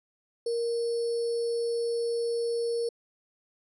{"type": "tone with sample-and-hold", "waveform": "sine", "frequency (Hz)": 467.9, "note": "A#4", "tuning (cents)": 6, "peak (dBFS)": -26, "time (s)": [0.46, 2.89], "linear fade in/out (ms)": 5, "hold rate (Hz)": 4900, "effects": ["resampled to 24000 Hz"]}